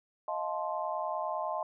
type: chord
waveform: sine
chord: F dominant seventh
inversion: third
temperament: just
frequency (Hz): 628.6 / 698.5 / 873.1 / 1047.7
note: Eb5 / F5 / A5 / C6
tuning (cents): +18 / 0 / -14 / +2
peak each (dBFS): -36 / -38 / -37 / -37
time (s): 0.28-1.63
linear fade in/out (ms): 2
effects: none